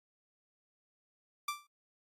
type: tone with exponential decay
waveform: sawtooth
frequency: 1174.7 Hz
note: D6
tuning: in tune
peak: -27 dBFS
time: 1.48-1.67 s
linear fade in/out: 5 ms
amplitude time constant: 41 ms
effects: AAC 48 kbps